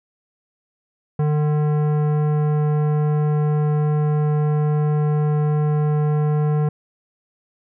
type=tone with tanh clipping; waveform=sine; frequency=150.1 Hz; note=D3; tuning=38 cents sharp; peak=-18 dBFS; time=1.19-6.69 s; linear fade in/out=5 ms; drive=15 dB; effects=none